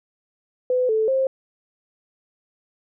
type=tone with pitch steps; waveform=sine; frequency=504 / 438.4 / 530 Hz; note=B4 / A4 / C5; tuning=+35 / -6 / +22 cents; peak=-17 dBFS; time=0.7-1.27 s; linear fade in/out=2 ms; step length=190 ms; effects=none